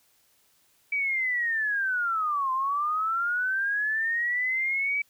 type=linear two-way sweep; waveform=sine; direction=down then up; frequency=2300 to 1031 to 2300 Hz; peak=-24 dBFS; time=0.92-5.02 s; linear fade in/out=5 ms; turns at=2.52 s; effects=white hiss -65 dBFS RMS until 5.09 s